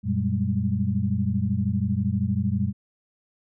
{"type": "tone cluster", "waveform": "sine", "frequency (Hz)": [93, 118.6, 192.5, 205.2], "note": ["F#2", "A#2", "G3", "G#3"], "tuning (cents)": [9, 30, -31, -21], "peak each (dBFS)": -27, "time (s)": [0.03, 2.73], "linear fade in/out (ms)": 50, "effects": []}